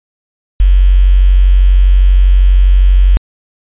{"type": "tone with quantisation", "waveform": "sine", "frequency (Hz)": 46.25, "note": "F#1", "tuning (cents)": 0, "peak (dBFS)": -3, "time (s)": [0.6, 3.17], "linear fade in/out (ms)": 0, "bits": 5, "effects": ["resampled to 8000 Hz"]}